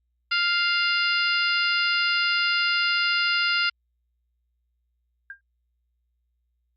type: harmonic tone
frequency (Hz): 698.5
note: F5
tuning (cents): 0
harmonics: 2 / 3 / 4 / 5 / 6 / 7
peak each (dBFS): -24 / -28 / -26 / -36 / -32 / -29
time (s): 0.31-3.7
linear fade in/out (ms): 10
type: tone with exponential decay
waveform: sine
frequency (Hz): 1600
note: G6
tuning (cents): +35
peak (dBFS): -31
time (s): 5.3-5.41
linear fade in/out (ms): 2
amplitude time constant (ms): 23
effects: added 60 Hz sine -70 dBFS peak until 6.76 s + Opus 48 kbps